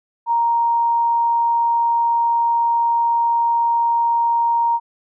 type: tone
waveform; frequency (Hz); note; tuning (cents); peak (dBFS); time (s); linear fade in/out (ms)
sine; 934; A#5; +3; -14; 0.26-4.8; 50
effects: none